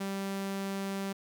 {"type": "tone", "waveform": "sawtooth", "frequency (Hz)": 195.7, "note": "G3", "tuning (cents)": -3, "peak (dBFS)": -29, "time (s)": [0, 1.13], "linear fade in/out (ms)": 10, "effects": []}